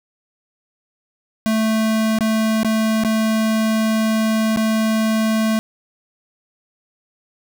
square tone with dropouts, 220 Hz, A3, in tune, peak -16 dBFS, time 1.46-5.59 s, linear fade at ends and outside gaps 0 ms, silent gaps 2.187-2.208 / 2.632-2.647 / 3.037-3.048 / 4.562-4.572 s, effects none

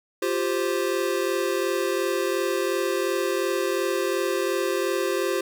square chord, F suspended second, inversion none, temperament equal, 349.2 / 392 / 523.3 Hz, F4 / G4 / C5, 0 / 0 / 0 cents, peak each -28 / -27 / -29 dBFS, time 0.22-5.41 s, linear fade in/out 5 ms, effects 10-bit

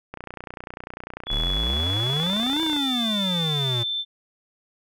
click train, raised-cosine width 0.5 ms, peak -19 dBFS, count 80, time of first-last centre 0.14-2.765 s, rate 30.1 Hz
sine tone with pitch glide, 3403 to 3545 Hz, G#7 to A7, +41 to +12 cents, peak -24 dBFS, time 1.26-4.05 s, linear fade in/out 50 ms, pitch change +71 cents, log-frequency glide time 2.2-2.3 s
square exponential two-way sweep, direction up then down, 32.7 to 328.7 to 115 Hz, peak -25 dBFS, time 1.3-3.84 s, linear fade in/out 20 ms, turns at 2.62 s
effects none

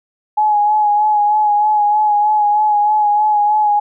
sine tone with vibrato, 840 Hz, G#5, 19 cents sharp, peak -10 dBFS, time 0.37-3.8 s, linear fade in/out 10 ms, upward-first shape sine, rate 3.2 Hz, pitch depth 29 cents each way, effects none

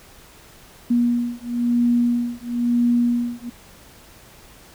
sine beating tone pair, 239.2 / 240.2 Hz, A#3 / B3, +45 / -48 cents, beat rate 1 Hz, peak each -20 dBFS, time 0.9-3.5 s, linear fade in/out 10 ms, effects pink hiss -47 dBFS RMS until 4.74 s

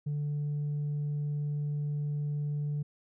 triangle tone with tanh clipping, 146.83 Hz, D3, in tune, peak -30 dBFS, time 0.06-2.83 s, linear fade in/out 10 ms, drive 6 dB, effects none

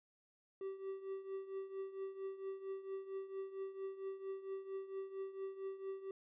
triangle tone with tremolo, 386.9 Hz, G4, 23 cents flat, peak -37 dBFS, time 0.61-6.11 s, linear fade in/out 2 ms, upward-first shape triangle, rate 4.4 Hz, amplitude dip 80%, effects resampled to 8000 Hz

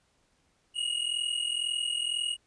square tone pair together, 2859 / 2901 Hz, F7 / F#7, +40 / -35 cents, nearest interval unison, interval 25 cents, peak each -32 / -32 dBFS, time 0.74-2.37 s, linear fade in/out 50 ms, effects pink hiss -70 dBFS RMS until 2.46 s + resampled to 22050 Hz

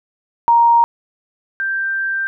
sine tone pair in turn, 936 / 1574.2 Hz, A#5 / G6, +7 / +7 cents, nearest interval major sixth, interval 900 cents, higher second, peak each -8 / -17 dBFS, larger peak first, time 0.48-0.84 / 1.6-2.27 s, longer second, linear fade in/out 0 ms, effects none

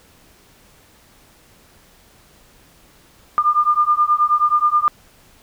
sine beating tone pair, 1200 / 1209.4 Hz, D6 / D#6, +37 / -50 cents, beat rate 9.4 Hz, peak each -16 dBFS, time 3.38-4.88 s, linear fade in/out 0 ms, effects pink hiss -51 dBFS RMS until 5.42 s

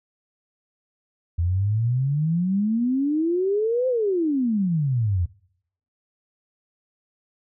sine exponential two-way sweep, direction up then down, 82.5 to 522 to 82.5 Hz, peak -19 dBFS, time 1.38-5.26 s, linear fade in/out 10 ms, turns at 3.88 s, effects noise-tail reverb RT60 0.7 s tail -23 dB re dry

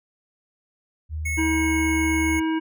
sine tone with pitch glide, 77.78 to 76.71 Hz, D#2 to D#2, 0 to -24 cents, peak -26 dBFS, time 1.09-2.42 s, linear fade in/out 50 ms, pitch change -24 cents, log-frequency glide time 1.47-1.89 s
square tone, 2192 Hz, C#7, 20 cents flat, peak -26 dBFS, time 1.25-2.4 s, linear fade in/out 10 ms
harmonic tone, 320 Hz, D#4, 49 cents sharp, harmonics 1 / 3 / 5 / 7 / 9, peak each -21 / -31 / -35 / -38 / -40 dBFS, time 1.37-2.6 s, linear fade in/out 20 ms
effects none

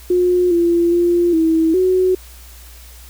sine tone with pitch steps, 358.8 / 342.1 / 347.3 / 323.9 / 370.2 Hz, F4 / F4 / F4 / E4 / F#4, +47 / -36 / -10 / -30 / +1 cents, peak -11 dBFS, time 0.1-2.15 s, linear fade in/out 5 ms, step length 410 ms, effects added 60 Hz sine -38 dBFS peak until 3.09 s + white hiss -43 dBFS RMS until 3.09 s

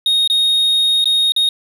triangle tone with dropouts, 3726 Hz, A#7, 2 cents flat, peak -10 dBFS, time 0.06-1.49 s, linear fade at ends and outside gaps 2 ms, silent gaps 0.276-0.299 / 1.043-1.056 / 1.321-1.363 s, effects none

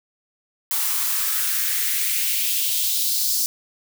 blue noise with high-pass filter sweep, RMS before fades -22 dBFS, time 0.71-3.46 s, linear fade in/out 0 ms, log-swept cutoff 880 to 5100 Hz, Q 2.3, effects none

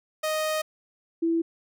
sawtooth / sine tone pair in turn, 622.3 / 331.5 Hz, D#5 / E4, 0 / +10 cents, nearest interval major seventh, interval 1090 cents, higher first, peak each -21 dBFS, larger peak neither, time 0.23-0.62 / 1.22-1.42 s, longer first, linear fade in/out 10 ms, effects none

